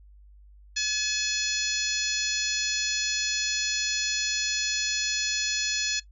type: harmonic tone with a mistuned harmonic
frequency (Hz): 853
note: G#5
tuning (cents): +46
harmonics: 2 / 3 / 4 / 5 / 6 / 7 / 8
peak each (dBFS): -33 / -33 / -34 / -31 / -34 / -33 / -34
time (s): 0.76-6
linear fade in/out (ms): 10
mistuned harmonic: 7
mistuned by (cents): -20
effects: noise-tail reverb RT60 0.1 s tail -18 dB re dry + added 50 Hz sine -49 dBFS peak until 6.11 s